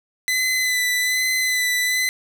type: tone with vibrato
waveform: sawtooth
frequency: 2010 Hz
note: B6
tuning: 30 cents sharp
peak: -15 dBFS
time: 0.28-2.09 s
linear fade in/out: 0 ms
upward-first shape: sine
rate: 1.2 Hz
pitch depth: 22 cents each way
effects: none